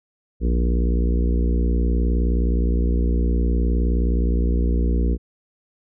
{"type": "harmonic tone", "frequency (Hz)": 59.4, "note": "A#1", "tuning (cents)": 33, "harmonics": [1, 3, 4, 5, 6, 7, 8], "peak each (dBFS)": [-17, -27, -29, -31, -33, -34, -35], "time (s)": [0.4, 5.18], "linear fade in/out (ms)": 50, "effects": []}